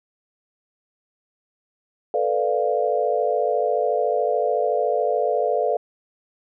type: chord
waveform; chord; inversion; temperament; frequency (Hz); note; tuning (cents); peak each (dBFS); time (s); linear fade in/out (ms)
sine; B half-diminished seventh; third; equal; 440 / 493.9 / 587.3 / 698.5; A4 / B4 / D5 / F5; 0 / 0 / 0 / 0; -24; 2.14-5.77; 2
effects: none